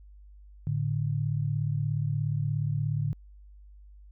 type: tone pair together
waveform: sine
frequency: 110.2 / 147.1 Hz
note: A2 / D3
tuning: +3 / +3 cents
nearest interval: perfect fourth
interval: 500 cents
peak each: -29 / -28 dBFS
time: 0.67-3.13 s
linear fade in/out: 0 ms
effects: added 50 Hz sine -48 dBFS peak until 4.11 s